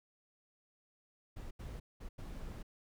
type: noise bursts at uneven times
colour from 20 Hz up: brown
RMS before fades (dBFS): -45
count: 4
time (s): 1.36-1.51 / 1.59-1.8 / 2-2.09 / 2.18-2.63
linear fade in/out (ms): 10
effects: none